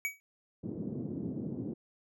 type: tone with exponential decay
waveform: square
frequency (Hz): 2268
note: C#7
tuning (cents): +39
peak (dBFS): -28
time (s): 0.05-0.2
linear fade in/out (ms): 0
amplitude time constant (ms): 31
type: band-pass noise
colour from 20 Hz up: white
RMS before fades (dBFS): -38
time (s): 0.63-1.74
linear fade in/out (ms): 10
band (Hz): 120 to 320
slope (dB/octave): 24
effects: none